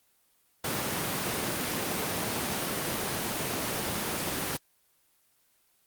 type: high-pass noise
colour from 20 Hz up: pink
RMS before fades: -31 dBFS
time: 0.64-4.57 s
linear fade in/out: 5 ms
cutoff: 140 Hz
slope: 12 dB/octave
effects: white hiss -68 dBFS RMS until 5.86 s + Opus 24 kbps